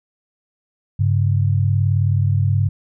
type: tone pair together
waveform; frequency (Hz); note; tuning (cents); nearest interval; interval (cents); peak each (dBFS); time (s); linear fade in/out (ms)
sine; 99.57 / 138.4; G2 / C#3; +28 / -2; tritone; 570; -15 / -19; 0.99-2.69; 10
effects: none